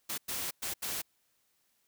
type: noise bursts at uneven times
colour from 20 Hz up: white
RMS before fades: -36 dBFS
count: 4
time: 0.09-0.18 / 0.28-0.51 / 0.62-0.74 / 0.82-1.02 s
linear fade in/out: 10 ms
effects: white hiss -74 dBFS RMS until 1.87 s